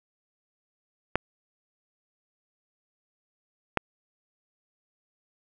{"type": "clicks", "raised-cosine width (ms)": 0.5, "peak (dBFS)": [-7, -7], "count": 2, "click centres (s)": [1.156, 3.773], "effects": []}